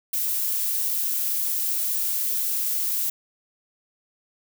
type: noise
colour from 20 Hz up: violet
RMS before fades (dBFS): -25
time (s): 0.13-3.1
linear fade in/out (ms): 5
effects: none